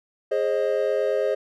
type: chord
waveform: triangle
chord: Ab major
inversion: none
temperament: equal with one note detuned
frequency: 415.3 / 533.3 / 622.3 Hz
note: Ab4 / C5 / Eb5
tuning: 0 / +33 / 0 cents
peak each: -23 / -22 / -24 dBFS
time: 0.31-1.35 s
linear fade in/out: 10 ms
effects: none

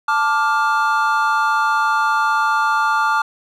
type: chord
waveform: triangle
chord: D minor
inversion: second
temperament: just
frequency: 881 / 1174.7 / 1409.6 Hz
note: A5 / D6 / F6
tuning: +2 / 0 / +16 cents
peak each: -17 dBFS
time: 0.08-3.22 s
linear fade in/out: 5 ms
effects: none

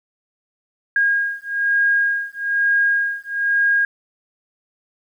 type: beating tone pair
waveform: sine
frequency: 1628 / 1629.1 Hz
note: G#6 / G#6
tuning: -35 / -34 cents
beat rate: 1.1 Hz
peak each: -19 dBFS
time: 0.96-3.85 s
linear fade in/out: 2 ms
effects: 9-bit

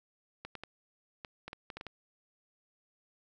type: clicks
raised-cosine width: 0.3 ms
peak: -26 dBFS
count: 10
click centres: 0.45 / 0.553 / 0.636 / 1.248 / 1.48 / 1.531 / 1.702 / 1.77 / 1.811 / 1.867 s
effects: none

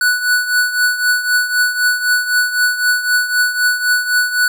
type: tone with tremolo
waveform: square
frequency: 1480 Hz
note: F#6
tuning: in tune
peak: -10 dBFS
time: 0.01-4.48 s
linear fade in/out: 2 ms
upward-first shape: triangle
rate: 3.9 Hz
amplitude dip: 75%
effects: none

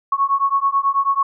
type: beating tone pair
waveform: sine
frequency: 1100 / 1109.2 Hz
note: C#6 / C#6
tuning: -14 / +1 cents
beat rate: 9.2 Hz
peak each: -18 dBFS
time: 0.12-1.23 s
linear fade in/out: 5 ms
effects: none

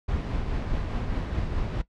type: noise with tremolo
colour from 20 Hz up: brown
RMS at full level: -27 dBFS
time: 0.08-1.82 s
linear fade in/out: 10 ms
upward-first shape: triangle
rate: 4.8 Hz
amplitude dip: 35%
effects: noise-tail reverb RT60 0.1 s tail -17 dB re dry + low-pass 4000 Hz 12 dB/octave

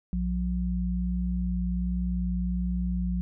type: tone pair together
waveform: sine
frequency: 59.62 / 180.2 Hz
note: A#1 / F#3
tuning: +40 / -45 cents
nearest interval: octave + perfect fifth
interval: 1915 cents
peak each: -28 dBFS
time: 0.13-3.21 s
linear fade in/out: 0 ms
effects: none

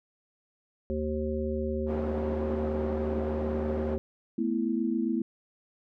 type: harmonic tone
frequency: 76.4 Hz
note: D#2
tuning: 31 cents flat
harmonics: 1 / 3 / 5 / 7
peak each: -33 / -33 / -33 / -35 dBFS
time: 0.9-3.98 s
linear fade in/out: 0 ms
type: band-pass noise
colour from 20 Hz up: pink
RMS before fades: -38 dBFS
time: 1.86-3.98 s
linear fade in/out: 50 ms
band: 250 to 760 Hz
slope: 12 dB/octave
type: chord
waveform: sine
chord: A suspended second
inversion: none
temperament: just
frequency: 220 / 247.5 / 330 Hz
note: A3 / B3 / E4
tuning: 0 / +4 / +2 cents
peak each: -30 dBFS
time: 4.38-5.22 s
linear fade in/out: 5 ms
effects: none

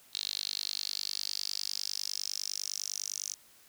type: tone with high-pass filter sweep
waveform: 10% pulse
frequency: 49.89 Hz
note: G1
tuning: 31 cents sharp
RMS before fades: -37 dBFS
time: 0.13-3.35 s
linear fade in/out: 20 ms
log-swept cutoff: 4000 to 6000 Hz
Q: 7
effects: white hiss -60 dBFS RMS until 3.68 s

